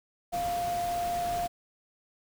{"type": "tone in noise", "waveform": "sine", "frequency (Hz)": 699, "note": "F5", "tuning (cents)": 1, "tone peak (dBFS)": -28, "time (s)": [0.32, 1.48], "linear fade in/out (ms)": 20, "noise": "pink", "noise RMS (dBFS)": -40, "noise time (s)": [0.32, 1.48], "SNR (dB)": 9, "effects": []}